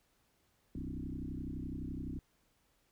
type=tone with frequency modulation; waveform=sine; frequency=164.81 Hz; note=E3; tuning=in tune; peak=-38 dBFS; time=0.75-2.19 s; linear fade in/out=2 ms; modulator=31.8 Hz; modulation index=4.5; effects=pink hiss -74 dBFS RMS until 2.91 s